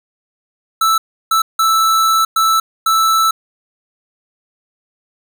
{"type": "tone bursts at uneven times", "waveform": "square", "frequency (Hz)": 1318.5, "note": "E6", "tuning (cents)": 0, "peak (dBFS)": -11, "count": 5, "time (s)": [[0.81, 0.98], [1.31, 1.42], [1.59, 2.25], [2.36, 2.6], [2.86, 3.31]], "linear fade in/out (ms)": 5, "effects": []}